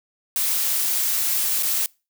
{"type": "noise with dropouts", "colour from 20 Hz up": "blue", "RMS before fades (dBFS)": -22, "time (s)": [0.36, 1.86], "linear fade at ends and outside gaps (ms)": 1, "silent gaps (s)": [1.626, 1.631], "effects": ["noise-tail reverb RT60 0.3 s tail -25 dB re dry"]}